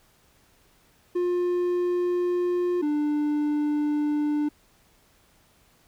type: tone pair in turn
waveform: triangle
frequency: 354.8 / 296.8 Hz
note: F4 / D4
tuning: +27 / +18 cents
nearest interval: minor third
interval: 309 cents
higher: first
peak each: -20 dBFS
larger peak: neither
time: 1.15-2.82 / 2.82-4.49 s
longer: neither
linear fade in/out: 10 ms
effects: pink hiss -61 dBFS RMS until 5.87 s